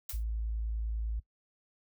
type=noise with exponential decay; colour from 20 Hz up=blue; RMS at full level=-35 dBFS; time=0.09-0.24 s; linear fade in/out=5 ms; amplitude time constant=32 ms
type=tone; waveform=sine; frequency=55 Hz; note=A1; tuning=in tune; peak=-31 dBFS; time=0.13-1.2 s; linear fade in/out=10 ms
effects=noise-tail reverb RT60 0.1 s tail -20 dB re dry